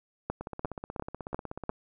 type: two click trains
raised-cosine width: 1 ms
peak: -23 / -16 dBFS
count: 22 / 5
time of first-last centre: 0.41-1.698 / 0.3-1.694 s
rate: 16.3 / 2.87 Hz
effects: none